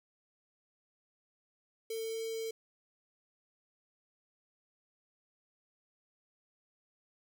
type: tone with notch filter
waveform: square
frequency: 449.7 Hz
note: A4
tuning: 38 cents sharp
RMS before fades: -38 dBFS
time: 1.9-2.51 s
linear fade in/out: 5 ms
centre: 1400 Hz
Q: 0.65
effects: 11-bit